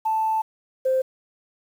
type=tone pair in turn; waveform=sine; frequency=880 / 522.2 Hz; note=A5 / C5; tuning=0 / -3 cents; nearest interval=major sixth; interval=903 cents; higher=first; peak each=-19 / -17 dBFS; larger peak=second; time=0.05-0.42 / 0.85-1.02 s; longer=first; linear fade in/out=10 ms; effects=tanh soft clip ceiling -13 dBFS + 8-bit